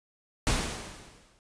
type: noise with exponential decay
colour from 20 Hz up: pink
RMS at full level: -25 dBFS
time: 0.47-1.39 s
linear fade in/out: 0 ms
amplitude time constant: 200 ms
effects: resampled to 22050 Hz